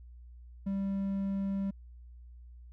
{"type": "tone", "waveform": "triangle", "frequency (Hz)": 196, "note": "G3", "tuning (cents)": 0, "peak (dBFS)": -28, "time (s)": [0.66, 1.71], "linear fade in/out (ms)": 10, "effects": ["added 60 Hz sine -48 dBFS peak until 2.72 s"]}